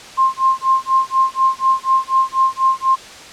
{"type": "tone with tremolo", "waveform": "sine", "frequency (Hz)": 1058, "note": "C6", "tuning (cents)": 19, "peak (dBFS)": -9, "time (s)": [0.17, 2.96], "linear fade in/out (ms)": 20, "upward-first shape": "sine", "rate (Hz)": 4.1, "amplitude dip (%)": 100, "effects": ["white hiss -36 dBFS RMS until 3.32 s", "low-pass 6000 Hz 12 dB/octave"]}